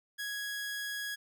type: tone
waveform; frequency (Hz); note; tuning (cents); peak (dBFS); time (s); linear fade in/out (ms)
sawtooth; 1663; G#6; +2; -32; 0.18-1.16; 20
effects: none